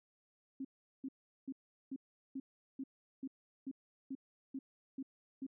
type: tone bursts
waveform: sine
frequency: 268 Hz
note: C4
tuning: 42 cents sharp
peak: -39 dBFS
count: 12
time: 0.6-5.466 s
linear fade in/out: 5 ms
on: 48 ms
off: 390 ms
effects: none